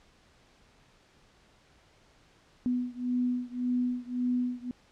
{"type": "beating tone pair", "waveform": "sine", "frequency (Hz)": [246.9, 248.7], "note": ["B3", "B3"], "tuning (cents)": [0, 12], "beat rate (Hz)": 1.8, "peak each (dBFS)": [-30, -31], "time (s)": [2.66, 4.71], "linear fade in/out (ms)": 0, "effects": ["pink hiss -62 dBFS RMS until 4.91 s", "low-pass 6000 Hz 12 dB/octave"]}